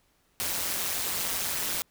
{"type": "noise with amplitude modulation", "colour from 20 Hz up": "white", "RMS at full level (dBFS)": -27, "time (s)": [0.4, 1.82], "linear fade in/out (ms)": 0, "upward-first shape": "sine", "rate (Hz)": 180, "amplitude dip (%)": 75, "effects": ["pink hiss -68 dBFS RMS until 1.9 s"]}